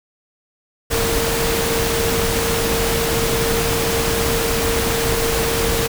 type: tone in noise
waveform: sine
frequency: 459.3 Hz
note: A#4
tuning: 26 cents flat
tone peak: -21 dBFS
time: 0.9-5.88 s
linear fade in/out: 20 ms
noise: pink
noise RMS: -20 dBFS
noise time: 0.9-5.88 s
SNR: -4 dB
effects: none